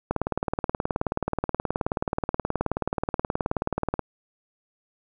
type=click train; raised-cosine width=1 ms; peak=-10 dBFS; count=74; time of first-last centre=0.11-3.993 s; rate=18.8 Hz; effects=none

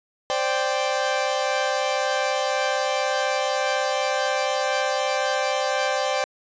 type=chord; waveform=sawtooth; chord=C suspended second; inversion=none; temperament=equal; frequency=523.3 / 587.3 / 784 Hz; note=C5 / D5 / G5; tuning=0 / 0 / 0 cents; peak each=-22 dBFS; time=0.3-6.24 s; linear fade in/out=0 ms; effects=resampled to 16000 Hz

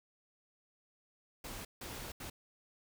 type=noise bursts at uneven times; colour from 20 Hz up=pink; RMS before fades=-45 dBFS; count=3; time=1.44-1.65 / 1.81-2.12 / 2.2-2.3 s; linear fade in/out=5 ms; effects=none

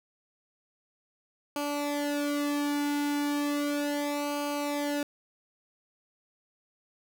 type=tone with flanger; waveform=sawtooth; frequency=290 Hz; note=D4; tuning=22 cents flat; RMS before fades=-30 dBFS; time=1.56-5.03 s; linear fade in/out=2 ms; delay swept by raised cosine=0.54 to 1.64 ms; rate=0.35 Hz; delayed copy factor=-0.8; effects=none

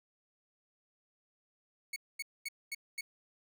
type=tone bursts; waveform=sawtooth; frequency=2217 Hz; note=C#7; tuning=in tune; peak=-33 dBFS; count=5; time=1.93-3.01 s; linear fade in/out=5 ms; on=32 ms; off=230 ms; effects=none

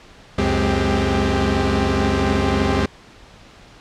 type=tone cluster; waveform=sawtooth; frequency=68.6 / 91.4 / 209.4 / 261.7 / 394.8 Hz; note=C#2 / F#2 / G#3 / C4 / G4; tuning=-17 / -21 / +15 / 0 / +12 cents; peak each=-19 dBFS; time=0.38-2.86 s; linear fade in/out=5 ms; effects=pink hiss -45 dBFS RMS until 3.8 s + low-pass 5000 Hz 12 dB/octave

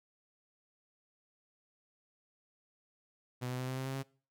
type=tone with pitch steps; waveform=sawtooth; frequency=124.9 / 126.57 / 128.26 / 129.98 / 131.72 / 133.48 / 135.26 Hz; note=B2 / B2 / C3 / C3 / C3 / C3 / C#3; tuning=+20 / +43 / -34 / -11 / +12 / +35 / -42 cents; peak=-32 dBFS; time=3.41-4.033 s; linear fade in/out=20 ms; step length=89 ms; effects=noise-tail reverb RT60 0.4 s tail -22 dB re dry

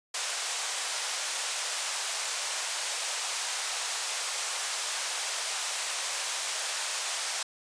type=band-pass noise; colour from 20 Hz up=white; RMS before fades=-33 dBFS; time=0.14-7.43 s; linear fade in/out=5 ms; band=570 to 9100 Hz; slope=24 dB/octave; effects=resampled to 22050 Hz

